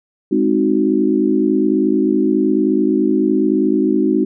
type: chord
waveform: sine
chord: Ab dominant seventh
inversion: none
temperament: equal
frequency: 207.7 / 261.6 / 311.1 / 370 Hz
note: Ab3 / C4 / Eb4 / Gb4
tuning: 0 / 0 / 0 / 0 cents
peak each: -19 / -18 / -16 / -18 dBFS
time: 0.31-4.25 s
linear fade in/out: 10 ms
effects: none